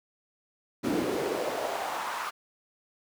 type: noise with high-pass filter sweep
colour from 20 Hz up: brown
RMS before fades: -31 dBFS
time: 0.83-2.31 s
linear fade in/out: 20 ms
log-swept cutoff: 270 to 1200 Hz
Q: 2.8
effects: none